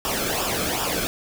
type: noise with flanger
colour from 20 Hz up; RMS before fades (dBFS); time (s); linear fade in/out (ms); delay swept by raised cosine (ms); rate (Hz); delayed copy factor
pink; -25; 0.05-1.07; 0; 0.47 to 1.08; 2.6; -0.7
effects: none